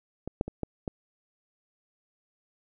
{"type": "clicks", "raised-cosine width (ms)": 2, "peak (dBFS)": [-21, -12, -22, -17, -18], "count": 5, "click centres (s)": [0.276, 0.411, 0.48, 0.633, 0.878], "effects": []}